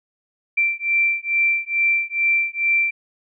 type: beating tone pair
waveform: sine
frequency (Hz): 2349 / 2351.3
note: D7 / D7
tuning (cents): 0 / +1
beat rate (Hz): 2.3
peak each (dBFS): -20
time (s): 0.57-2.91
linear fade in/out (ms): 10
effects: none